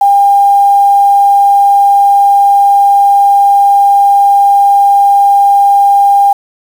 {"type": "tone with quantisation", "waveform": "sine", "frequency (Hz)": 802, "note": "G5", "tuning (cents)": 39, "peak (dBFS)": -3, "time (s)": [0.01, 6.33], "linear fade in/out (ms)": 5, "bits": 5, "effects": []}